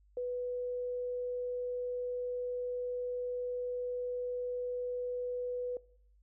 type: tone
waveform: sine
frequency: 493.9 Hz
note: B4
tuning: in tune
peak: -33 dBFS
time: 0.17-5.77 s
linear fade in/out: 2 ms
effects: noise-tail reverb RT60 0.6 s tail -21 dB re dry + added 50 Hz sine -62 dBFS peak until 6.22 s